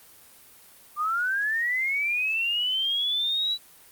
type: linear sweep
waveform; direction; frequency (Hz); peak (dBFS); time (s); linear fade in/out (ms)
sine; up; 1174.7 to 3951; -23; 0.96-3.58; 50
effects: white hiss -52 dBFS RMS until 3.91 s + Opus 32 kbps